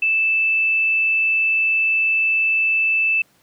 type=tone; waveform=sine; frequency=2637 Hz; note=E7; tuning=in tune; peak=-15 dBFS; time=0.02-3.22 s; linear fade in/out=5 ms; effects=pink hiss -58 dBFS RMS until 3.42 s + high-pass 100 Hz 12 dB/octave